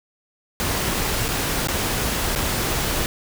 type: noise with dropouts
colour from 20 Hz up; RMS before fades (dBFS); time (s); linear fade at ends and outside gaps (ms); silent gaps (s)
pink; -23; 0.6-3.06; 0; 1.282-1.287 / 1.672-1.685 / 2.351-2.36
effects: none